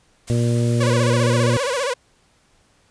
white noise, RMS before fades -35 dBFS, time 0.27-1.85 s, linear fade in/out 10 ms
harmonic tone, 118.8 Hz, A#2, 33 cents sharp, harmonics 1 / 2 / 3 / 4 / 5, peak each -17 / -23 / -27 / -29 / -31 dBFS, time 0.3-1.57 s, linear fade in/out 0 ms
sawtooth tone with vibrato, 525 Hz, C5, 6 cents sharp, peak -16 dBFS, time 0.8-1.94 s, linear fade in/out 10 ms, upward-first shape sine, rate 15 Hz, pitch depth 160 cents each way
effects pink hiss -59 dBFS RMS until 2.9 s + resampled to 22050 Hz

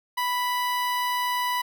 sawtooth tone with notch filter, 987.8 Hz, B5, in tune, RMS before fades -26 dBFS, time 0.17-1.62 s, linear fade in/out 10 ms, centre 7100 Hz, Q 1.4, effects none

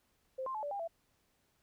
sine tone with pitch steps, 523 / 1051 / 862 / 580 / 803 / 667 Hz, C5 / C6 / A5 / D5 / G5 / E5, -1 / +7 / -36 / -22 / +41 / +20 cents, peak -36 dBFS, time 0.38-0.878 s, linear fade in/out 10 ms, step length 83 ms, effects pink hiss -75 dBFS RMS until 1.62 s

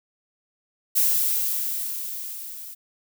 violet noise with level ramp, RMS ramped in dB -19 to -39 dBFS, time 0.95-2.75 s, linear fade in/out 20 ms, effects none

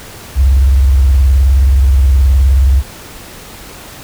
sine tone with vibrato, 66.8 Hz, C2, 36 cents sharp, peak -4 dBFS, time 0.35-2.83 s, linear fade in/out 50 ms, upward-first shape sine, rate 19 Hz, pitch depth 170 cents each way, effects tanh soft clip ceiling 0 dBFS + pink hiss -32 dBFS RMS until 4.03 s

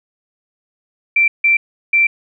sine tone bursts at uneven times, 2348 Hz, D7, 1 cent flat, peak -9 dBFS, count 3, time 1.16-1.28 / 1.44-1.57 / 1.93-2.07 s, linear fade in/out 5 ms, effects none

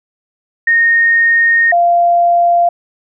sine tone pair in turn, 1849 / 692.6 Hz, A#6 / F5, -15 / -15 cents, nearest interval octave + perfect fourth, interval 1700 cents, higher first, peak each -7 dBFS, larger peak neither, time 0.67-1.72 / 1.72-2.69 s, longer first, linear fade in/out 5 ms, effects none

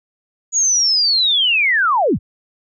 sine linear sweep, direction down, 6820 to 33.59 Hz, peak -12 dBFS, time 0.52-2.19 s, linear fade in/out 50 ms, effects none

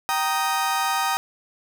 35% pulse chord, Eb major, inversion first, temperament just, 777.8 / 933.4 / 1244.5 Hz, G5 / Bb5 / Eb6, -14 / +2 / 0 cents, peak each -24 dBFS, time 0.09-1.17 s, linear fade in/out 0 ms, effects none

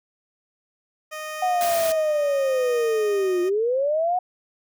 15% pulse tone with tremolo, 618 Hz, D#5, 12 cents flat, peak -23 dBFS, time 1.11-3.5 s, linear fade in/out 20 ms, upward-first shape triangle, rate 0.75 Hz, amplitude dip 45%
sine linear two-way sweep, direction down then up, 740 to 349.2 to 740 Hz, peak -19 dBFS, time 1.42-4.19 s, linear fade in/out 5 ms, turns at 3.42 s
white noise, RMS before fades -30 dBFS, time 1.61-1.92 s, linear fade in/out 0 ms
effects none

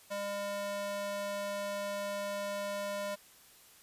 square tone with high-pass filter, 201.8 Hz, G#3, 49 cents flat, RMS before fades -37 dBFS, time 0.1-3.16 s, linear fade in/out 20 ms, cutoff 510 Hz, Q 1.8, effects white hiss -59 dBFS RMS until 3.82 s + resampled to 32000 Hz

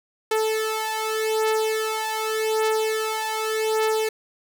sawtooth beating tone pair, 437.1 / 437.95 Hz, A4 / A4, -11 / -8 cents, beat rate 0.85 Hz, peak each -22 / -20 dBFS, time 0.31-4.09 s, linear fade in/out 5 ms, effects none

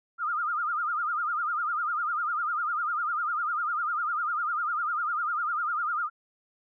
sine tone with vibrato, 1309 Hz, E6, 13 cents flat, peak -26 dBFS, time 0.18-6.1 s, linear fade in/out 50 ms, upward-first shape sine, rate 10 Hz, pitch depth 150 cents each way, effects none

